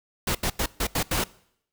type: noise bursts at uneven times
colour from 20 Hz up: pink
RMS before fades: -25 dBFS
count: 6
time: 0.27-0.35 / 0.43-0.5 / 0.59-0.66 / 0.8-0.87 / 0.95-1.03 / 1.11-1.24 s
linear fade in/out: 5 ms
effects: noise-tail reverb RT60 0.7 s tail -22 dB re dry